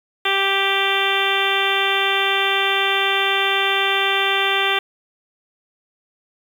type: harmonic tone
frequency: 392 Hz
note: G4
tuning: in tune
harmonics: 1 / 2 / 3 / 4 / 5 / 6 / 7 / 8 / 9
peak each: -25 / -25 / -25 / -25 / -25 / -25 / -25 / -25 / -25 dBFS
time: 0.25-4.79 s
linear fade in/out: 5 ms
effects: 7-bit